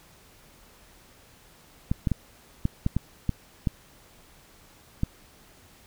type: clicks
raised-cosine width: 5 ms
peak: -11 dBFS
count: 9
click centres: 1.915 / 2.072 / 2.117 / 2.654 / 2.864 / 2.966 / 3.293 / 3.672 / 5.034 s
effects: pink hiss -55 dBFS RMS until 5.86 s